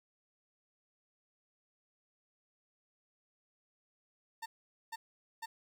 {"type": "tone bursts", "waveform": "30% pulse", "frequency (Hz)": 905, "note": "A5", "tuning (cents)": 48, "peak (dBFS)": -37, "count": 3, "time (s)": [4.42, 5.46], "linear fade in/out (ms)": 10, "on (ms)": 40, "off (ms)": 460, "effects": []}